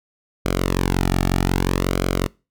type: tone with flanger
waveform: sawtooth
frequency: 45.53 Hz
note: F#1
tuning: 27 cents flat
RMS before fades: -20 dBFS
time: 0.45-2.27 s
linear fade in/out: 10 ms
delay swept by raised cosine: 1.1 to 1.98 ms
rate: 0.63 Hz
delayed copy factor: -0.7
effects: noise-tail reverb RT60 0.3 s tail -24 dB re dry